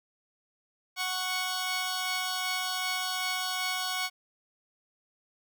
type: tone pair together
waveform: 10% pulse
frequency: 740 / 1108.7 Hz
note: F#5 / C#6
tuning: 0 / 0 cents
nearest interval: perfect fifth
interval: 700 cents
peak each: -24 dBFS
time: 0.96-4.1 s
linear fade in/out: 50 ms
effects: none